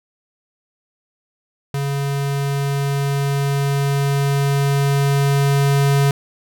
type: tone with level ramp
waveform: square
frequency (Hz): 140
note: C#3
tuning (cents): +18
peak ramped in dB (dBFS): -20 to -13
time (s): 1.74-6.11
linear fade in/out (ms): 2
effects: none